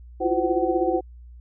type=tone cluster; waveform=sine; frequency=331.5 / 347.4 / 363.5 / 514 / 753 Hz; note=E4 / F4 / F#4 / C5 / F#5; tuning=+10 / -9 / -31 / -31 / +30 cents; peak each=-26 dBFS; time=0.2-1.01 s; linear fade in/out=20 ms; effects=added 60 Hz sine -41 dBFS peak until 1.4 s